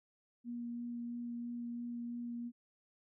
sine tone with vibrato, 238.2 Hz, A#3, 38 cents sharp, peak -39 dBFS, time 0.44-2.52 s, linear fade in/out 50 ms, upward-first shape sine, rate 3 Hz, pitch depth 9 cents each way, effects none

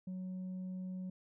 sine tone with tanh clipping, 185 Hz, F#3, in tune, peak -40 dBFS, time 0.07-1.1 s, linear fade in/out 5 ms, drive 2 dB, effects none

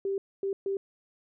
sine tone bursts at uneven times, 392 Hz, G4, in tune, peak -27 dBFS, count 3, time 0.05-0.18 / 0.43-0.53 / 0.66-0.77 s, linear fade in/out 2 ms, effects none

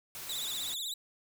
white noise, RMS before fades -43 dBFS, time 0.15-0.74 s, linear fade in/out 0 ms
sawtooth tone with vibrato, 3676 Hz, A#7, 25 cents flat, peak -32 dBFS, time 0.29-0.94 s, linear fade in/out 5 ms, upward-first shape triangle, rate 16 Hz, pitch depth 160 cents each way
effects none

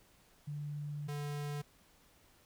sine / square tone pair in turn, 146.83 / 145.9 Hz, D3 / D3, 0 / -11 cents, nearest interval unison, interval 11 cents, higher first, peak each -38 / -38 dBFS, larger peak neither, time 0.47-1.08 / 1.08-1.62 s, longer first, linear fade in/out 10 ms, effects pink hiss -66 dBFS RMS until 2.45 s

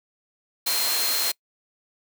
sine tone in noise, 4186 Hz, C8, in tune, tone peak -26 dBFS, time 0.66-1.32 s, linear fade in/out 10 ms, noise white, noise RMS -25 dBFS, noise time 0.66-1.32 s, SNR -4 dB, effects noise-tail reverb RT60 0.1 s tail -25 dB re dry + high-pass 400 Hz 12 dB/octave

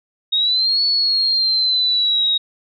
sine exponential two-way sweep, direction up then down, 3729 to 4435 to 3774 Hz, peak -14 dBFS, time 0.32-2.38 s, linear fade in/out 10 ms, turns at 0.84 s, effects none

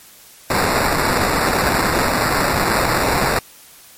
white noise with sample-and-hold, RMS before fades -17 dBFS, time 0.5-3.39 s, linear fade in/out 2 ms, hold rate 3150 Hz, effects white hiss -44 dBFS RMS until 3.97 s + MP3 64 kbps

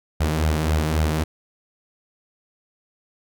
sawtooth tone with flanger, 77.78 Hz, D#2, in tune, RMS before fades -21 dBFS, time 0.2-1.24 s, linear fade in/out 10 ms, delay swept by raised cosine 1.3 to 6.2 ms, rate 3.7 Hz, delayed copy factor +0.55, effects none

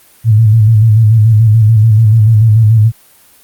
sine tone with vibrato, 110 Hz, A2, in tune, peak -3 dBFS, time 0.24-2.92 s, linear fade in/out 50 ms, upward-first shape square, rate 6.9 Hz, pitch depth 58 cents each way, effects white hiss -44 dBFS RMS until 3.43 s + Opus 32 kbps

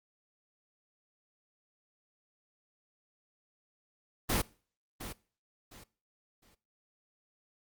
pink noise with echo, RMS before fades -29 dBFS, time 4.29-4.42 s, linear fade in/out 10 ms, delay 710 ms, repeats 3, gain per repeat -12 dB, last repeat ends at 6.55 s, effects noise-tail reverb RT60 0.4 s tail -21 dB re dry + Opus 24 kbps

